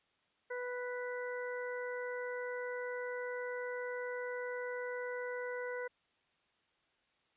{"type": "harmonic tone", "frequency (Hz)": 493.9, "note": "B4", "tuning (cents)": 0, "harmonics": [1, 2, 3, 4], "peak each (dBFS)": [-39, -48, -45, -47], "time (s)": [0.5, 5.88], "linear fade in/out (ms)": 10, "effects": ["white hiss -75 dBFS RMS until 7.36 s", "resampled to 8000 Hz"]}